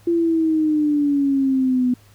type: exponential sweep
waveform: sine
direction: down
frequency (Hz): 342.7 to 246.9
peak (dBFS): -15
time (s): 0.07-1.94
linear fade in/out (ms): 5
effects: added 103 Hz sine -50 dBFS peak until 2.14 s + pink hiss -54 dBFS RMS until 2.14 s